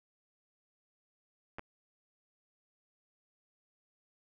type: clicks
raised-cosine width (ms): 0.5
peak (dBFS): -27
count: 2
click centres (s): 1.585 / 1.594
effects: none